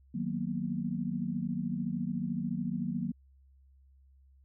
sine chord, B major seventh, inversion first, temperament equal, 155.56 / 185 / 233.1 / 246.9 Hz, D#3 / F#3 / A#3 / B3, 0 / 0 / 0 / 0 cents, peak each -38 / -35 / -35 / -40 dBFS, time 0.14-3.12 s, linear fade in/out 10 ms, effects added 67 Hz sine -58 dBFS peak until 4.44 s

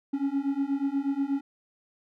triangle beating tone pair, 273 / 281.3 Hz, C#4 / C#4, -26 / +26 cents, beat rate 8.3 Hz, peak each -27 / -26 dBFS, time 0.13-1.41 s, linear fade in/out 10 ms, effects none

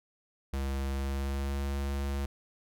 square tone with pitch glide, 68 to 69.51 Hz, C#2 to C#2, -33 to +5 cents, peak -31 dBFS, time 0.53-2.26 s, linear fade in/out 5 ms, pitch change +38 cents, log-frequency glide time 0.88-1.72 s, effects none

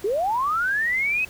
sine linear sweep, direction up, 370 to 2582 Hz, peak -20 dBFS, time 0.04-1.25 s, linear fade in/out 5 ms, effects pink hiss -45 dBFS RMS until 1.29 s

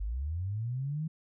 sine linear sweep, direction up, 45.95 to 162 Hz, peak -31 dBFS, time 0-1.08 s, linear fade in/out 10 ms, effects none

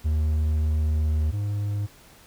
triangle tone pair in turn, 77 / 102.54 Hz, D#2 / G#2, -17 / -22 cents, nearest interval perfect fourth, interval 495 cents, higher second, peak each -18 / -22 dBFS, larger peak first, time 0.04-1.32 / 1.32-1.87 s, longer first, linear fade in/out 20 ms, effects pink hiss -52 dBFS RMS until 2.26 s

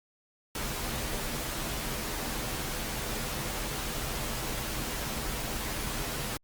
pink noise with comb filter, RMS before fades -34 dBFS, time 0.55-6.37 s, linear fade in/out 2 ms, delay 11 ms, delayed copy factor -0.5, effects Opus 48 kbps

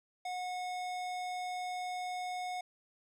sine tone with hard clipping, 728 Hz, F#5, 28 cents flat, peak -38 dBFS, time 0.25-2.61 s, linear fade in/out 5 ms, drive 17 dB, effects none

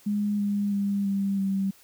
sine tone with pitch steps, 206.4 / 203.3 / 200.3 / 197.31 / 194.37 Hz, G#3 / G#3 / G3 / G3 / G3, -10 / -37 / +38 / +12 / -14 cents, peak -23 dBFS, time 0.06-1.71 s, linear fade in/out 10 ms, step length 330 ms, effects white hiss -56 dBFS RMS until 1.83 s

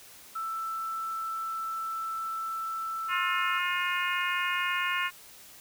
sine tone, 1327 Hz, E6, 11 cents sharp, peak -31 dBFS, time 0.35-3.59 s, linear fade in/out 10 ms
harmonic tone, 356.2 Hz, F4, 34 cents sharp, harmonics 3 / 4 / 5 / 6 / 7 / 8, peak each -32 / -33 / -34 / -35 / -35 / -36 dBFS, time 3.08-5.11 s, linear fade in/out 50 ms
effects white hiss -51 dBFS RMS until 5.6 s

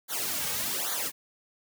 white noise with flanger, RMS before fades -31 dBFS, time 0.08-1.12 s, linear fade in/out 50 ms, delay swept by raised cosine 0.37 to 2.97 ms, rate 1.2 Hz, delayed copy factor -0.9, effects none

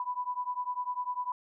sine beating tone pair, 987.8 / 997.8 Hz, B5 / B5, 0 / +17 cents, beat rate 10 Hz, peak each -34 / -35 dBFS, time 0-1.32 s, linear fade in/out 2 ms, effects none

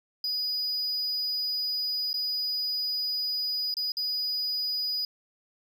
triangle tone with dropouts, 4940 Hz, D#8, 13 cents flat, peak -26 dBFS, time 0.24-5.05 s, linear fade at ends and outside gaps 2 ms, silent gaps 2.131-2.141 / 3.741-3.768 / 3.92-3.969 s, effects none

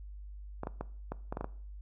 clicks, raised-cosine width 1 ms, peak -22 dBFS, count 8, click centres 0.634 / 0.671 / 0.81 / 1.12 / 1.325 / 1.371 / 1.41 / 1.444 s, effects noise-tail reverb RT60 0.5 s tail -19 dB re dry + added 50 Hz sine -43 dBFS peak until 1.81 s

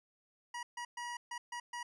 25% pulse tone bursts at uneven times, 961 Hz, B5, 48 cents flat, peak -36 dBFS, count 6, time 0.54-0.63 / 0.77-0.85 / 0.97-1.17 / 1.31-1.38 / 1.52-1.6 / 1.73-1.83 s, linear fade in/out 5 ms, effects resampled to 22050 Hz

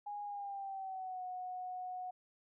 sine tone with pitch glide, 823 to 733.2 Hz, G#5 to F#5, -16 to -16 cents, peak -40 dBFS, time 0.06-2.11 s, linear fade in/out 10 ms, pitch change -200 cents, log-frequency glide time 0.24-1.23 s, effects none

